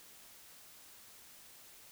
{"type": "silence", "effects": ["white hiss -57 dBFS RMS until 1.91 s"]}